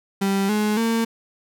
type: tone with pitch steps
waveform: 35% pulse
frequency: 196 / 211.3 / 227.8 Hz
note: G3 / G#3 / A#3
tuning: 0 / +30 / -40 cents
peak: -17 dBFS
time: 0.21-1.05 s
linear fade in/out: 10 ms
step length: 280 ms
effects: none